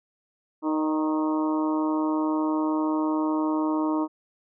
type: harmonic tone with a mistuned harmonic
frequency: 155.56 Hz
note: D#3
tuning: in tune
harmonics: 2 / 3 / 4 / 5 / 6 / 7 / 8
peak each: -23 / -38 / -34 / -42 / -32 / -35 / -40 dBFS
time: 0.62-4.08 s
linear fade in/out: 50 ms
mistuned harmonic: 4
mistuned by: -22 cents
effects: none